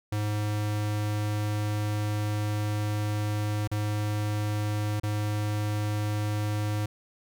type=tone with dropouts; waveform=square; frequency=105.1 Hz; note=G#2; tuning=21 cents sharp; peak=-27 dBFS; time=0.12-6.86 s; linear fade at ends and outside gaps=5 ms; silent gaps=3.675-3.714 / 4.999-5.033 s; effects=none